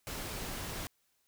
pink noise, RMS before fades -40 dBFS, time 0.07-0.87 s, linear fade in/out 0 ms, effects white hiss -75 dBFS RMS until 1.27 s

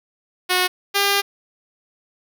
5% pulse tone pair in turn, 364.8 / 400.6 Hz, F#4 / G4, -24 / +38 cents, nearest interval major second, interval 162 cents, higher second, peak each -5 dBFS, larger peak neither, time 0.49-0.68 / 0.94-1.22 s, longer second, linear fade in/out 20 ms, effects none

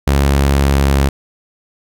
sawtooth tone with pitch glide, 69.5 to 68.78 Hz, C#2 to C#2, +5 to -13 cents, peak -6 dBFS, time 0.07-1.09 s, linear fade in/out 5 ms, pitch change -18 cents, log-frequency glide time 0.64-0.96 s, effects none

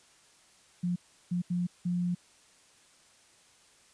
sine tone bursts at uneven times, 176.7 Hz, F3, 21 cents sharp, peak -27 dBFS, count 4, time 0.83-0.96 / 1.31-1.42 / 1.5-1.67 / 1.85-2.15 s, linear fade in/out 10 ms, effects white hiss -61 dBFS RMS until 3.93 s + resampled to 22050 Hz

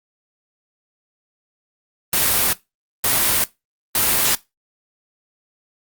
white noise bursts, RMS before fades -17 dBFS, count 3, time 2.13-4.35 s, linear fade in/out 2 ms, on 400 ms, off 510 ms, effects noise-tail reverb RT60 0.2 s tail -19 dB re dry + Opus 32 kbps

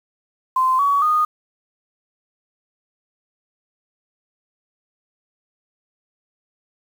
sine tone with pitch steps, 1036 / 1129.8 / 1232 Hz, C6 / C#6 / D#6, -17 / +33 / -17 cents, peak -14 dBFS, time 0.56-1.25 s, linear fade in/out 5 ms, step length 230 ms, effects 7-bit

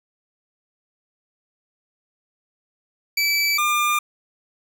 25% pulse tone pair in turn, 2310 / 1200.6 Hz, D7 / D6, -29 / +38 cents, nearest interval major seventh, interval 1133 cents, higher first, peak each -14 dBFS, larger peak neither, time 3.17-3.58 / 3.58-3.99 s, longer neither, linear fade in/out 5 ms, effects none

